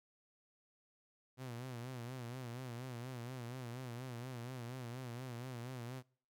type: tone with vibrato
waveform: sawtooth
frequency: 123.7 Hz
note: B2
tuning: 3 cents sharp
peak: -40 dBFS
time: 1.37-6.03 s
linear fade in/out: 50 ms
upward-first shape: sine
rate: 4.2 Hz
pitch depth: 100 cents each way
effects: noise-tail reverb RT60 0.5 s tail -25 dB re dry